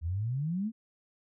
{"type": "exponential sweep", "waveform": "sine", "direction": "up", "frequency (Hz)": [77.1, 233.1], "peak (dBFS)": -29, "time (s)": [0.01, 0.72], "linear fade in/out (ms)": 50, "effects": []}